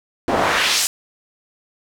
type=noise with band-pass filter sweep; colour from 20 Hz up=pink; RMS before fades=-18 dBFS; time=0.28-0.87 s; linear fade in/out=0 ms; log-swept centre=410 to 8100 Hz; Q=1.2; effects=none